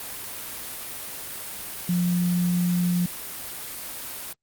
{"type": "tone in noise", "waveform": "sine", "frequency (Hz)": 176.7, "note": "F3", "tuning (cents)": 21, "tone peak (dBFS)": -20, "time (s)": [1.89, 3.06], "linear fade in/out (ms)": 2, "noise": "white", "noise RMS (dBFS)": -35, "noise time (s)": [0, 4.33], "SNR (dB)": 12, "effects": ["Opus 32 kbps"]}